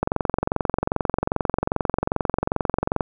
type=click train; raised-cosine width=1 ms; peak=-6 dBFS; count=68; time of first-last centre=0.03-3.008 s; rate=22.5 Hz; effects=none